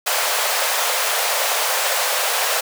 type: high-pass noise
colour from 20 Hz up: pink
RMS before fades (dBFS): -20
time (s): 0.06-2.61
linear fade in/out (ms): 10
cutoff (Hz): 500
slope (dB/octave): 48
effects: none